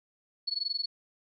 sine tone with amplitude modulation, 4400 Hz, C#8, 14 cents flat, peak -26 dBFS, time 0.47-0.86 s, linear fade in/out 10 ms, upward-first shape sine, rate 21.7 Hz, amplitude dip 95%, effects none

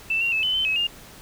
sine tone with pitch steps, 2659 / 2755 / 2611 / 3028 / 3072 / 2566 / 2816 Hz, E7 / F7 / E7 / F#7 / G7 / E7 / F7, +14 / -24 / -17 / +39 / -36 / -47 / +14 cents, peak -20 dBFS, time 0.1-0.87 s, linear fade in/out 5 ms, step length 110 ms, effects pink hiss -45 dBFS RMS until 1.21 s

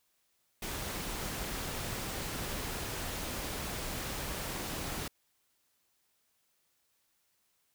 pink noise, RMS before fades -38 dBFS, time 0.62-5.08 s, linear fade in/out 5 ms, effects white hiss -75 dBFS RMS until 7.74 s

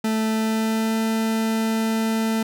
40% pulse tone with pitch glide, 220 to 222.4 Hz, A3 to A3, 0 to +19 cents, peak -19 dBFS, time 0.04-2.43 s, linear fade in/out 5 ms, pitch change +19 cents, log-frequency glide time 0.28-0.98 s, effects none

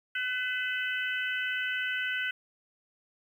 harmonic tone with a mistuned harmonic, 503 Hz, B4, 32 cents sharp, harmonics 3 / 4 / 5 / 6, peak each -31 / -37 / -37 / -38 dBFS, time 0.15-2.31 s, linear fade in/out 5 ms, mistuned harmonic 5, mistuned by +55 cents, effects 10-bit

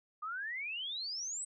sine exponential sweep, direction up, 1201 to 8250 Hz, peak -37 dBFS, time 0.22-1.45 s, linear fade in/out 10 ms, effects none

